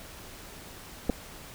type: clicks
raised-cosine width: 2 ms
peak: -13 dBFS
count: 2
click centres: 1.095 / 1.099 s
effects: pink hiss -46 dBFS RMS until 1.54 s